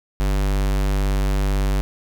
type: tone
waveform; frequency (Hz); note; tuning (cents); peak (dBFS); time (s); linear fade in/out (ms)
square; 49; G1; 0; -18; 0.2-1.81; 0
effects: none